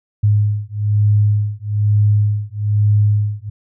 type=beating tone pair; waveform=sine; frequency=103.83 / 104.93 Hz; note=G#2 / G#2; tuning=0 / +18 cents; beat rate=1.1 Hz; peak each=-15 dBFS; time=0.23-3.5 s; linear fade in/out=10 ms; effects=none